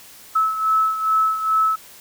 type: beating tone pair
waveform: sine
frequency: 1300 / 1302.4 Hz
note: E6 / E6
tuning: -24 / -21 cents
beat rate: 2.4 Hz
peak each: -17 / -23 dBFS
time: 0.35-1.76 s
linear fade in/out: 10 ms
effects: white hiss -44 dBFS RMS until 2 s